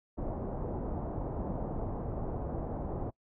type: low-pass noise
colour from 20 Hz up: pink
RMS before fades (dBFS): -36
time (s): 0.17-3.11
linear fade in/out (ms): 20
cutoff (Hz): 830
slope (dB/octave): 24
effects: noise-tail reverb RT60 0.1 s tail -24 dB re dry